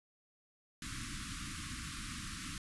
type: band-stop noise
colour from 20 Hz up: pink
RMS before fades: -43 dBFS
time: 0.82-2.58 s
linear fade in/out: 2 ms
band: 320 to 1100 Hz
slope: 96 dB/octave
effects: resampled to 24000 Hz